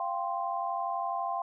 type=chord; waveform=sine; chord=F suspended second; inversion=none; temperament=equal with one note detuned; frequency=692 / 784 / 1046.5 Hz; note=F5 / G5 / C6; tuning=-16 / 0 / 0 cents; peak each=-34 dBFS; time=0-1.42 s; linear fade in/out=2 ms; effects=none